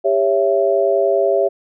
sine chord, C# diminished, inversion second, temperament just, 399.1 / 554.4 / 665.2 Hz, G4 / C#5 / E5, +31 / 0 / +16 cents, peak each -17 dBFS, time 0.04-1.49 s, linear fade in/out 20 ms, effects none

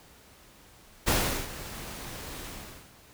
pink noise with ADSR envelope, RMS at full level -24 dBFS, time 1.06-2.93 s, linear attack 23 ms, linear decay 390 ms, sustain -16 dB, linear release 460 ms, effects pink hiss -55 dBFS RMS until 3.13 s

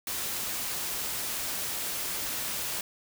white noise, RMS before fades -33 dBFS, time 0.07-2.81 s, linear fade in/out 2 ms, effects none

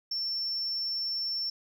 sine tone, 5410 Hz, E8, 44 cents sharp, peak -28 dBFS, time 0.11-1.5 s, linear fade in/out 5 ms, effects tanh soft clip ceiling -26 dBFS + 11-bit

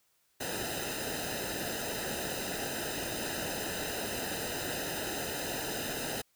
pink noise with comb filter, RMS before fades -36 dBFS, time 0.4-6.22 s, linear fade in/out 10 ms, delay 0.89 ms, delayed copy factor -0.85, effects white hiss -72 dBFS RMS until 6.35 s

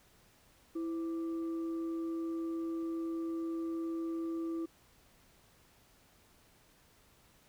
sine tone with frequency modulation, 329.6 Hz, E4, in tune, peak -34 dBFS, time 0.75-4.66 s, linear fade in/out 10 ms, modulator 845 Hz, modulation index 0.21, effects pink hiss -65 dBFS RMS until 7.48 s

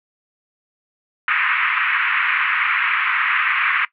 white band-pass noise, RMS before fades -19 dBFS, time 1.28-3.85 s, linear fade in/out 2 ms, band 1100 to 2500 Hz, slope 48 dB/octave, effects noise-tail reverb RT60 0.1 s tail -18 dB re dry

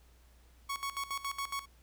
sawtooth tone with tremolo, 1110 Hz, C#6, 2 cents sharp, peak -30 dBFS, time 0.69-1.66 s, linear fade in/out 10 ms, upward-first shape square, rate 7.2 Hz, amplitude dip 80%, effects added 60 Hz sine -59 dBFS peak until 1.82 s + pink hiss -67 dBFS RMS until 1.82 s

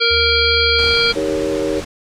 harmonic tone, 466.2 Hz, A#4, in tune, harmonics 1 / 3 / 5 / 7 / 9 / 10, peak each -19 / -19 / -19 / -19 / -19 / -19 dBFS, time 0-1.13 s, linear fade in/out 20 ms
sine tone with vibrato, 77 Hz, D#2, 17 cents flat, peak -23 dBFS, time 0.1-0.95 s, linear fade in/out 20 ms, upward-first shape sine, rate 2.7 Hz, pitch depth 31 cents each way
pink noise, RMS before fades -29 dBFS, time 0.78-1.85 s, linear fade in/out 10 ms
sine chord, Eb dominant seventh, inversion none, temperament equal, 311.1 / 392 / 466.2 / 554.4 Hz, Eb4 / G4 / Bb4 / Db5, 0 / 0 / 0 / 0 cents, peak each -22 dBFS, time 1.15-1.81 s, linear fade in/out 20 ms
effects low-pass 7000 Hz 12 dB/octave

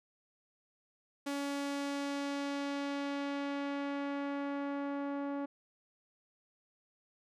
sawtooth tone with low-pass filter sweep, 282.1 Hz, C#4, 30 cents sharp, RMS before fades -37 dBFS, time 1.26-5.46 s, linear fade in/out 10 ms, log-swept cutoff 11000 to 1100 Hz, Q 0.77, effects none

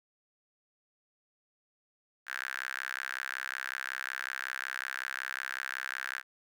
sawtooth tone with high-pass filter, 65.41 Hz, C2, in tune, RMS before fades -38 dBFS, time 2.26-6.23 s, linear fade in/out 50 ms, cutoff 1600 Hz, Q 6.2, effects none

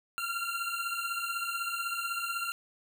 25% pulse beating tone pair, 1371 / 1387 Hz, F6 / F6, -32 / -12 cents, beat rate 16 Hz, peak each -32 / -31 dBFS, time 0.18-2.52 s, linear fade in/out 0 ms, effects none

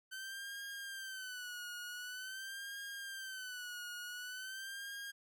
sawtooth tone with vibrato, 1529 Hz, G6, 44 cents flat, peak -40 dBFS, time 0.11-5.12 s, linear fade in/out 20 ms, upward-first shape sine, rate 0.46 Hz, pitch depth 100 cents each way, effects none

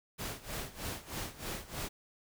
pink noise with tremolo, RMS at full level -38 dBFS, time 0.18-1.89 s, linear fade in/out 20 ms, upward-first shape sine, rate 3.2 Hz, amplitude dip 85%, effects none

